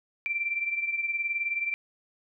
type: beating tone pair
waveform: sine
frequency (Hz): 2349 / 2368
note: D7 / D7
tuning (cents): 0 / +14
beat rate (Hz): 19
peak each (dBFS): -28 / -34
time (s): 0.26-1.74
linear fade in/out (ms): 0
effects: none